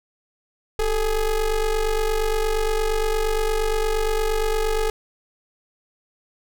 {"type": "ring-modulated tone", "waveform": "square", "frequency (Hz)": 207.7, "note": "G#3", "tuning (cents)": 0, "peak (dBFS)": -17, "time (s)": [0.79, 4.9], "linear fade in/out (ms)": 2, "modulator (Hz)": 232, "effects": []}